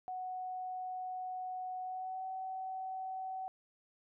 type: tone with pitch glide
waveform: sine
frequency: 740 to 756 Hz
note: F#5 to F#5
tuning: 0 to +37 cents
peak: -38 dBFS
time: 0.08-3.48 s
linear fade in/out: 0 ms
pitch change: +37 cents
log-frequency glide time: 1.82-2.26 s
effects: none